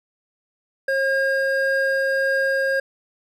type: tone pair together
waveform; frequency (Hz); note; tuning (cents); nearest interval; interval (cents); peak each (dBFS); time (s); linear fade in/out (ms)
triangle; 539.9 / 1618; C#5 / G#6; -46 / -46; octave + perfect fifth; 1900; -19; 0.88-2.8; 5
effects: none